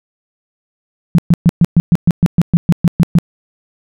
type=tone bursts; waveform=sine; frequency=170 Hz; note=F3; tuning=46 cents flat; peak=-4 dBFS; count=14; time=1.15-3.186 s; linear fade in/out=0 ms; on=34 ms; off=120 ms; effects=none